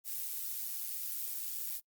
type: noise with amplitude modulation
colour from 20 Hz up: violet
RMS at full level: -36 dBFS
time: 0.04-1.81 s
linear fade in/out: 50 ms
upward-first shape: sine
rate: 114 Hz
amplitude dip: 55%
effects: noise-tail reverb RT60 0.1 s tail -25 dB re dry + Opus 48 kbps